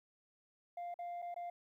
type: tone with dropouts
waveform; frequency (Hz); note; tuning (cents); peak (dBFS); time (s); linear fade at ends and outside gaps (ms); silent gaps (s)
sine; 698.5; F5; 0; -38; 0.77-1.5; 5; 0.942-0.989 / 1.22-1.224 / 1.343-1.362
effects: tanh soft clip ceiling -40 dBFS + 13-bit